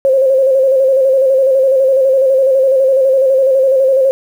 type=tone with vibrato; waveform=sine; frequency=532 Hz; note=C5; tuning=29 cents sharp; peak=-7 dBFS; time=0.05-4.11 s; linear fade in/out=0 ms; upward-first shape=square; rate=12 Hz; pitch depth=39 cents each way; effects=7-bit